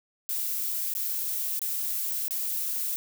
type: noise with dropouts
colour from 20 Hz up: violet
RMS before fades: -30 dBFS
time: 0.29-2.96 s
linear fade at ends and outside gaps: 0 ms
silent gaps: 0.938-0.951 / 1.592-1.617 / 2.281-2.308 s
effects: none